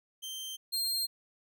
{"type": "tone pair in turn", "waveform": "sawtooth", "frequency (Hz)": [3136, 4197], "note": ["G7", "C8"], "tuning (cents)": [0, 5], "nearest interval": "perfect fourth", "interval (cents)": 505, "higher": "second", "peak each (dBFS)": [-35, -27], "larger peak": "second", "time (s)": [[0.22, 0.57], [0.72, 1.07]], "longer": "neither", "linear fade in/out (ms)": 20, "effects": []}